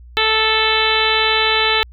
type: harmonic tone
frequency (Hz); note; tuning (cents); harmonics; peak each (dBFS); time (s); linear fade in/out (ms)
439.2; A4; -3; 1 / 2 / 3 / 4 / 5 / 6 / 7 / 8 / 9; -22 / -22 / -22 / -22 / -22 / -22 / -22 / -22 / -22; 0.17-1.83; 0
effects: added 60 Hz sine -37 dBFS peak until 1.92 s